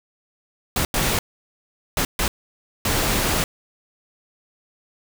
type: noise bursts at uneven times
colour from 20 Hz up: pink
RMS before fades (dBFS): -21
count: 5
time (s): 0.76-0.85 / 0.94-1.19 / 1.97-2.05 / 2.19-2.28 / 2.85-3.44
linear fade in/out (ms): 2
effects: none